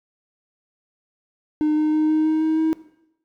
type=tone with pitch steps; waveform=triangle; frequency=304.5 / 306.8 / 309.1 / 311.4 / 313.8 / 316.1 / 318.5 Hz; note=D#4 / D#4 / D#4 / D#4 / D#4 / D#4 / D#4; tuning=-37 / -24 / -11 / +2 / +15 / +27 / +41 cents; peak=-14 dBFS; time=1.61-2.73 s; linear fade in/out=0 ms; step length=160 ms; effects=noise-tail reverb RT60 0.8 s tail -18 dB re dry + tanh soft clip ceiling -10 dBFS